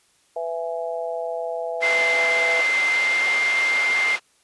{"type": "harmonic tone", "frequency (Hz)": 166.2, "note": "E3", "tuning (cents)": 15, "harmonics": [3, 4, 5], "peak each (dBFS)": [-29, -27, -34], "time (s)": [0.36, 2.61], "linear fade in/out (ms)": 5}
{"type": "band-pass noise", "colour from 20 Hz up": "white", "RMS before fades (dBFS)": -29, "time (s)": [1.8, 4.2], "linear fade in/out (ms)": 50, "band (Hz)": [490, 2800], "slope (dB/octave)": 12}
{"type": "tone with pitch glide", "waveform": "sine", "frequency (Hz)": [2079, 2098], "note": ["C7", "C7"], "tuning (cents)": [-12, 4], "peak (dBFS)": -18, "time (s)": [1.82, 4.16], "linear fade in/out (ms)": 10, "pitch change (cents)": 16, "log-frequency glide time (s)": [2.88, 3.16]}
{"effects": ["white hiss -61 dBFS RMS until 4.43 s", "resampled to 24000 Hz"]}